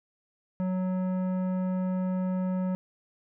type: tone with tanh clipping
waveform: sine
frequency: 185 Hz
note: F#3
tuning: in tune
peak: -28 dBFS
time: 0.6-2.75 s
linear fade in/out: 0 ms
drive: 13 dB
effects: none